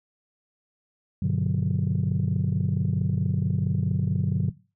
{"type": "chord", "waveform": "sine", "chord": "G major seventh", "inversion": "none", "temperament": "just", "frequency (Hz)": [98, 122.5, 147, 183.75], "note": ["G2", "B2", "D3", "F#3"], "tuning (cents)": [0, -14, 2, -12], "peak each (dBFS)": [-26, -28, -25, -25], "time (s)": [1.22, 4.5], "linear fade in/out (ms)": 5, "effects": ["noise-tail reverb RT60 0.3 s tail -17 dB re dry", "tanh soft clip ceiling -16 dBFS"]}